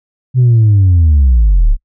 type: linear sweep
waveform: sine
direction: down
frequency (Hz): 130 to 30.87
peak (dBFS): -3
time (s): 0.34-1.77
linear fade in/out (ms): 50
effects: noise-tail reverb RT60 0.1 s tail -24 dB re dry + tanh soft clip ceiling -3 dBFS